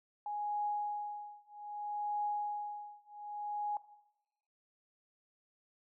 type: tone with tremolo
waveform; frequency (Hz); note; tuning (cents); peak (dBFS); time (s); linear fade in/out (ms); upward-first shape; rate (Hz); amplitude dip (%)
sine; 830.6; G#5; 0; -31; 0.26-3.77; 2; triangle; 0.63; 100
effects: noise-tail reverb RT60 0.9 s tail -17 dB re dry